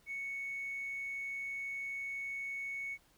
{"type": "tone with hard clipping", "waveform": "sine", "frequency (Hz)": 2217, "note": "C#7", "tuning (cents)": 0, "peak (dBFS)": -38, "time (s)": [0.06, 2.98], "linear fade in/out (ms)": 50, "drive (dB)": 1, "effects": ["pink hiss -68 dBFS RMS until 3.17 s"]}